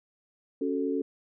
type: chord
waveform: sine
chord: F# minor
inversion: second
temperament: equal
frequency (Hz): 277.2 / 370 / 440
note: C#4 / F#4 / A4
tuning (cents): 0 / 0 / 0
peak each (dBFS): -29 / -33 / -31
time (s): 0.61-1.02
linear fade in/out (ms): 5
effects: none